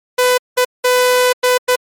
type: tone bursts at uneven times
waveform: sawtooth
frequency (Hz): 499.8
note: B4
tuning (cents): +21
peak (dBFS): -6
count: 5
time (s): 0.18-0.38 / 0.57-0.65 / 0.84-1.33 / 1.43-1.58 / 1.68-1.76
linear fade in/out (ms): 10
effects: MP3 64 kbps